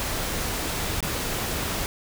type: noise with dropouts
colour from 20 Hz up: pink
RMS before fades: -28 dBFS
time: 0-1.86 s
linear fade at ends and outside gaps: 0 ms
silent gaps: 1.005-1.027 s
effects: none